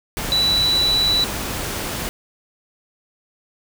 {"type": "tone in noise", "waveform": "sine", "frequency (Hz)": 3951, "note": "B7", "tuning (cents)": 0, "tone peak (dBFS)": -15, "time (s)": [0.32, 1.24], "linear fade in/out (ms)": 0, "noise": "pink", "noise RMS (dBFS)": -26, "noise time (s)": [0.17, 2.09], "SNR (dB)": 8, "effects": []}